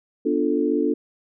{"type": "chord", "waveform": "sine", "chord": "B half-diminished seventh", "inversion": "none", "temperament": "equal", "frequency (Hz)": [246.9, 293.7, 349.2, 440], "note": ["B3", "D4", "F4", "A4"], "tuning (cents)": [0, 0, 0, 0], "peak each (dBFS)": [-26, -22, -25, -24], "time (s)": [0.25, 0.94], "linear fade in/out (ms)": 10, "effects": []}